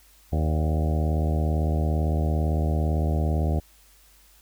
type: harmonic tone with a mistuned harmonic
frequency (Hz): 77.78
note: D#2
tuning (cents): 0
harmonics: 1 / 2 / 3 / 4 / 5 / 6 / 7 / 8 / 9 / 10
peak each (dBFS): -22 / -28 / -33 / -35 / -37 / -39 / -39 / -38 / -37 / -42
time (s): 0.32-3.6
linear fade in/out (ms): 10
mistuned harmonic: 8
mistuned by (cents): -63
effects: added 50 Hz sine -57 dBFS peak until 4.41 s + white hiss -57 dBFS RMS until 4.41 s